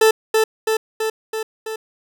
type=tone with echo; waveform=40% pulse; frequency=440 Hz; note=A4; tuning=in tune; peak=-9 dBFS; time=0.01-0.11 s; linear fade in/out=5 ms; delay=330 ms; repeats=5; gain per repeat=-3 dB; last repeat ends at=1.76 s; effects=none